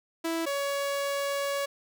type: tone pair in turn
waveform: sawtooth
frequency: 329.6 / 561.5 Hz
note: E4 / C#5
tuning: 0 / +22 cents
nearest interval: major sixth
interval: 922 cents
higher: second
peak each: -24 dBFS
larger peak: neither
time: 0.24-0.46 / 0.46-1.66 s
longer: second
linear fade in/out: 10 ms
effects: none